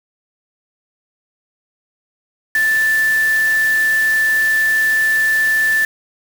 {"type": "tone in noise", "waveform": "sine", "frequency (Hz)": 1760, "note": "A6", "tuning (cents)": 0, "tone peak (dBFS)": -12, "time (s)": [2.55, 5.85], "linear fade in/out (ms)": 2, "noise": "white", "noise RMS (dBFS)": -29, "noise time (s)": [2.55, 5.85], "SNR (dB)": 14, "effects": []}